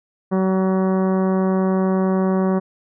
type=harmonic tone with a mistuned harmonic; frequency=188.9 Hz; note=F#3; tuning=36 cents sharp; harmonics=1 / 2 / 3 / 4 / 5 / 6 / 7 / 8 / 9 / 10; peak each=-17 / -22 / -26 / -31 / -33 / -32 / -43 / -40 / -46 / -47 dBFS; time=0.31-2.6 s; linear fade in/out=20 ms; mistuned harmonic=8; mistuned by=-32 cents; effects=none